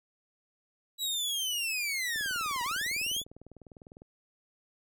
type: linear two-way sweep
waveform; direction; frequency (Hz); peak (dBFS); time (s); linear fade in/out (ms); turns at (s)
sawtooth; down then up; 3931 to 932.3 to 3519; -27; 0.98-3.24; 50; 2.63
type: click train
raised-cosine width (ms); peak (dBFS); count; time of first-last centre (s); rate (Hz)
2; -35; 38; 2.16-4.019; 19.9
effects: none